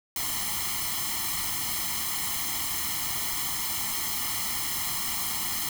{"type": "noise with comb filter", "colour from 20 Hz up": "white", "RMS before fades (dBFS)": -30, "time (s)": [0.16, 5.69], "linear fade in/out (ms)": 2, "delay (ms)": 0.96, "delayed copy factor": 1, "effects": []}